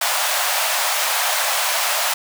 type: high-pass noise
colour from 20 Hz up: pink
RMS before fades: -20 dBFS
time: 0.01-2.14 s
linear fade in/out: 5 ms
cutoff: 610 Hz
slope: 48 dB/octave
effects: none